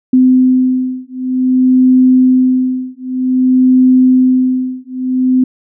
sine beating tone pair, 255.8 / 256.33 Hz, C4 / C4, -39 / -35 cents, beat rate 0.53 Hz, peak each -10 dBFS, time 0.13-5.44 s, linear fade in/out 5 ms, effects none

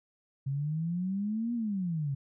sine exponential two-way sweep, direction up then down, 133.7 to 241.5 to 133.7 Hz, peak -29 dBFS, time 0.46-2.15 s, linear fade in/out 10 ms, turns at 1.54 s, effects none

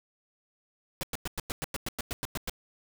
pink noise bursts, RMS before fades -33 dBFS, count 13, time 1.01-2.496 s, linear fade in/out 0 ms, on 22 ms, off 100 ms, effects none

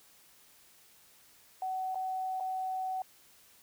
sine tone with dropouts, 752 Hz, F#5, 28 cents sharp, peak -32 dBFS, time 1.62-3.02 s, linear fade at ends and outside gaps 2 ms, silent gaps 1.947-1.955 / 2.4-2.406 s, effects white hiss -61 dBFS RMS until 3.62 s

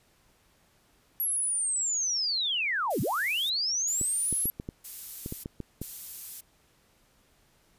sine linear two-way sweep, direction down then up, 11580 to 92.5 to 11580 Hz, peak -26 dBFS, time 1.2-4.5 s, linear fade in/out 0 ms, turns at 3.01 s
violet noise bursts, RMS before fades -38 dBFS, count 4, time 2.9-6.41 s, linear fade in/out 10 ms, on 600 ms, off 370 ms
clicks, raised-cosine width 3 ms, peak -22 dBFS, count 10, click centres 4.013 / 4.327 / 4.456 / 4.599 / 4.689 / 5.261 / 5.324 / 5.459 / 5.603 / 5.816 s
effects pink hiss -65 dBFS RMS until 7.78 s + resampled to 32000 Hz

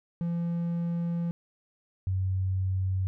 triangle / sine tone pair in turn, 170.5 / 94.26 Hz, F3 / F#2, -41 / +33 cents, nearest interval minor seventh, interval 1026 cents, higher first, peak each -25 dBFS, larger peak neither, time 0.21-1.31 / 2.07-3.07 s, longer first, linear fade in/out 0 ms, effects none

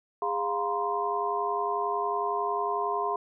sine tone cluster, 410.1 / 703 / 949 / 1040 Hz, G#4 / F5 / A#5 / C6, -22 / +11 / +31 / -11 cents, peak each -32 / -32 / -33 / -30 dBFS, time 0.22-3.16 s, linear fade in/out 2 ms, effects none

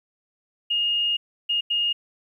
sine tone bursts at uneven times, 2847 Hz, F7, 33 cents sharp, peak -20 dBFS, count 3, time 0.7-1.17 / 1.49-1.61 / 1.7-1.93 s, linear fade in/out 10 ms, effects 10-bit

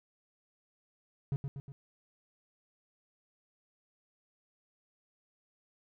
triangle tone with echo, 138.59 Hz, C#3, in tune, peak -27 dBFS, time 1.32-1.36 s, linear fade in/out 0 ms, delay 120 ms, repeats 3, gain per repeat -5 dB, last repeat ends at 1.72 s, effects none

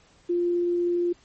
sine tone, 349 Hz, F4, 1 cent flat, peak -21 dBFS, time 0.29-1.13 s, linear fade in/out 10 ms, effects pink hiss -58 dBFS RMS until 1.24 s + MP3 32 kbps

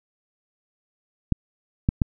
clicks, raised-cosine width 5 ms, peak -6 dBFS, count 3, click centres 1.323 / 1.889 / 2.018 s, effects none

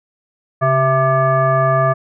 sine tone with frequency modulation, 659.3 Hz, E5, in tune, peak -11 dBFS, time 0.61-1.94 s, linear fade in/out 20 ms, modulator 524 Hz, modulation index 1.3, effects none

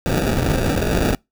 pink noise with sample-and-hold, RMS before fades -19 dBFS, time 0.06-1.15 s, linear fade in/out 0 ms, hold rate 1050 Hz, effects noise-tail reverb RT60 0.2 s tail -26 dB re dry

